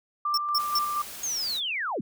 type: tone with tremolo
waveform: sine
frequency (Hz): 1183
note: D6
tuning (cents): +12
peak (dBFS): -24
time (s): 0.25-1.02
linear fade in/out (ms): 5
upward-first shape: square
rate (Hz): 4.2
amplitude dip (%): 30
type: tone bursts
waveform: square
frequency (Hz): 5400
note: E8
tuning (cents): +41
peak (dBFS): -23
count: 3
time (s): 0.34-0.788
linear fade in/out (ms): 2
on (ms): 36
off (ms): 170
type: noise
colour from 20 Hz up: white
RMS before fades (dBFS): -40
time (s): 0.56-1.61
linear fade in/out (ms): 50
type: linear sweep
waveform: sine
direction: down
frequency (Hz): 6645 to 141.8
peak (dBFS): -27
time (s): 1.23-2.01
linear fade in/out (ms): 5
effects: none